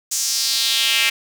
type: tone with high-pass filter sweep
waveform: square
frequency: 123.47 Hz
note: B2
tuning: in tune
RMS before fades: -19 dBFS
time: 0.11-1.1 s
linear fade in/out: 10 ms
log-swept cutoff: 6800 to 2400 Hz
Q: 2.8
effects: none